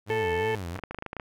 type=tone with vibrato; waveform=sawtooth; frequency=98 Hz; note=G2; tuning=in tune; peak=-29 dBFS; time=0.06-0.8 s; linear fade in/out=50 ms; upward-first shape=sine; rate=2.8 Hz; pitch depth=270 cents each way
type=harmonic tone; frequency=440 Hz; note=A4; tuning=in tune; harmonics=1 / 2 / 4 / 5 / 6 / 7; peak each=-26 / -32 / -35 / -37 / -42 / -44 dBFS; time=0.1-0.55 s; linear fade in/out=0 ms
type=clicks; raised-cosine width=0.5 ms; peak=-20 dBFS; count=11; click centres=0.76 / 0.79 / 0.837 / 0.91 / 0.946 / 0.987 / 1.024 / 1.063 / 1.131 / 1.167 / 1.198 s
effects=none